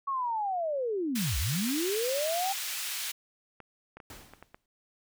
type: linear two-way sweep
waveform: sine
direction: down then up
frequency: 1121 to 55 to 795 Hz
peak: -28 dBFS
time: 0.07-2.53 s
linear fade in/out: 10 ms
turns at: 1.38 s
type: high-pass noise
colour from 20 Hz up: pink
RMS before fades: -35 dBFS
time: 1.15-3.12 s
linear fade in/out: 10 ms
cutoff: 2300 Hz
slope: 12 dB/octave
type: clicks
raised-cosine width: 0.5 ms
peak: -31 dBFS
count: 6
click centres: 3.603 / 3.97 / 4.002 / 4.336 / 4.426 / 4.545 s
type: noise with exponential decay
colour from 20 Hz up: pink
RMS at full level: -43 dBFS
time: 4.1-4.66 s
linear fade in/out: 2 ms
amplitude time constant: 120 ms
effects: none